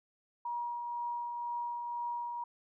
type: tone with tremolo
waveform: sine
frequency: 954 Hz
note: A#5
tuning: 40 cents sharp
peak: -33 dBFS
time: 0.45-2.44 s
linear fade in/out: 5 ms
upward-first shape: triangle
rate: 2 Hz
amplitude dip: 35%
effects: none